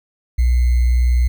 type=tone with sample-and-hold; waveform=sine; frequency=61 Hz; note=B1; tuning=21 cents flat; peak=-11 dBFS; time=0.38-1.28 s; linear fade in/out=10 ms; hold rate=2100 Hz; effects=none